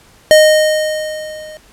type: tone with level ramp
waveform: square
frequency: 618 Hz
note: D#5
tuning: 12 cents flat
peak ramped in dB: -3 to -31 dBFS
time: 0.31-1.57 s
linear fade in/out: 0 ms
effects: pink hiss -46 dBFS RMS until 1.72 s + low-pass 12000 Hz 12 dB/octave